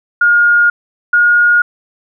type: tone pair in turn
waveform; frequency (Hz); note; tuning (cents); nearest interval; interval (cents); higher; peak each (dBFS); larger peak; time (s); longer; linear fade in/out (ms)
sine; 1424 / 1433.1; F6 / F6; +33 / +44; unison; 11; second; -6; neither; 0.21-0.7 / 1.13-1.62; neither; 5
effects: none